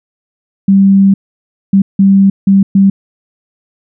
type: tone bursts at uneven times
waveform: sine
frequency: 195.5 Hz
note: G3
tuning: 4 cents flat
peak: -3 dBFS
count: 5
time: 0.68-1.14 / 1.73-1.82 / 1.99-2.3 / 2.47-2.63 / 2.75-2.9 s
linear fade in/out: 5 ms
effects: none